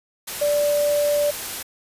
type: tone in noise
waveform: sine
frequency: 585 Hz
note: D5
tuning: 7 cents flat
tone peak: -17 dBFS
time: 0.41-1.31 s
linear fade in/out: 10 ms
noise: white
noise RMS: -30 dBFS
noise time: 0.27-1.63 s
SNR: +10 dB
effects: resampled to 32000 Hz